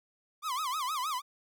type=tone with vibrato; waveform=45% pulse; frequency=1128 Hz; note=C#6; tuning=30 cents sharp; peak=-31 dBFS; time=0.42-1.22 s; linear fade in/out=50 ms; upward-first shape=sine; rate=6.4 Hz; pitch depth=230 cents each way; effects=none